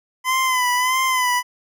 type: tone with vibrato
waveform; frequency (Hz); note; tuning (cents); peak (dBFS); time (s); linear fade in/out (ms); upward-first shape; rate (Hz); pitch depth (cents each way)
25% pulse; 1015; B5; +47; -13; 0.24-1.43; 50; sine; 1.6; 55
effects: none